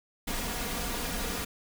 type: noise with comb filter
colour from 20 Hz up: pink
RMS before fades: -33 dBFS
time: 0.27-1.45 s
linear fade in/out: 10 ms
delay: 4.2 ms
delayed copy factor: +0.6
effects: none